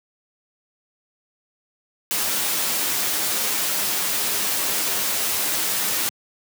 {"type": "noise with comb filter", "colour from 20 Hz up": "white", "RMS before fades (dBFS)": -23, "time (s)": [2.11, 6.09], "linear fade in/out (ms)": 0, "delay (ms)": 9.7, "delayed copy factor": 0.55, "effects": ["high-pass 150 Hz 12 dB/octave"]}